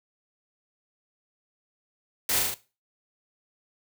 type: noise with echo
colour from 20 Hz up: white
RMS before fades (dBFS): -26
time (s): 2.29-2.39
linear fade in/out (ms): 2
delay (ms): 38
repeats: 4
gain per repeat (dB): -2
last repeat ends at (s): 2.542
effects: noise-tail reverb RT60 0.3 s tail -17 dB re dry